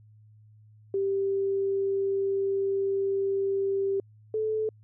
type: tone pair in turn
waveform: sine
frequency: 392 / 434.5 Hz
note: G4 / A4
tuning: 0 / -22 cents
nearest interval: major second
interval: 178 cents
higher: second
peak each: -24 / -25 dBFS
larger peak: first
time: 0.94-4 / 4.34-4.69 s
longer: first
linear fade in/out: 2 ms
effects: added 107 Hz sine -52 dBFS peak until 4.83 s